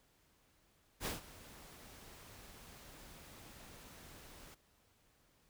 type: noise with ADSR envelope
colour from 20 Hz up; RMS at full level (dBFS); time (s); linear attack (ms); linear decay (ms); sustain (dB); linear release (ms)
pink; -38; 1-4.55; 61; 140; -18; 14
effects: pink hiss -72 dBFS RMS until 5.49 s